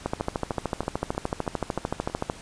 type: two click trains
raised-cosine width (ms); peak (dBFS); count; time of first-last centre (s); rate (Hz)
1; -11 / -23; 31 / 7; 0.06-2.299 / 0.2-2.099; 13.4 / 3.16
effects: pink hiss -45 dBFS RMS until 2.41 s + resampled to 22050 Hz